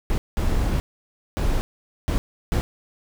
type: noise bursts at uneven times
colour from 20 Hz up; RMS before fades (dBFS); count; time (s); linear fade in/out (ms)
brown; -21; 5; 0.1-0.18 / 0.37-0.8 / 1.37-1.61 / 2.08-2.18 / 2.52-2.61; 0
effects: none